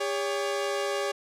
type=tone pair together; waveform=sawtooth; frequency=403.1 / 563.1 Hz; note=G4 / C#5; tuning=+48 / +27 cents; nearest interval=tritone; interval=579 cents; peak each=-26 dBFS; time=0-1.12 s; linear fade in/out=10 ms; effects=low-pass 9000 Hz 12 dB/octave